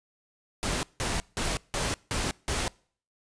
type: noise bursts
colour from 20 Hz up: pink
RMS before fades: -29 dBFS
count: 6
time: 0.63-2.68 s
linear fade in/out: 0 ms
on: 200 ms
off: 170 ms
effects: noise-tail reverb RT60 0.5 s tail -25 dB re dry + resampled to 22050 Hz